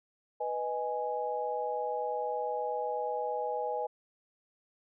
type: chord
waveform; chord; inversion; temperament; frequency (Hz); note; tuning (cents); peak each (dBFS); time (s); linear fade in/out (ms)
sine; G# minor; first; equal; 493.9 / 622.3 / 830.6; B4 / D#5 / G#5; 0 / 0 / 0; -35 / -37 / -34; 0.4-3.87; 10
effects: none